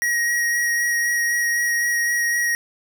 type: tone with vibrato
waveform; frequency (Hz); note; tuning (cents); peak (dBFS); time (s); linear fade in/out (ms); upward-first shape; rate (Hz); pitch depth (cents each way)
square; 1893; A#6; +26; -19; 0.02-2.55; 0; sine; 3.9; 12
effects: none